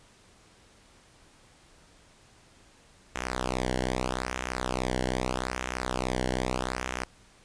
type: tone with flanger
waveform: sawtooth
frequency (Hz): 63.2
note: B1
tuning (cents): +41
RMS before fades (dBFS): -31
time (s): 3.15-7.05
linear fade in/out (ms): 5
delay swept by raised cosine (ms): 0.22 to 0.81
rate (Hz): 0.8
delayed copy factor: -0.9
effects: pink hiss -58 dBFS RMS until 7.44 s + resampled to 22050 Hz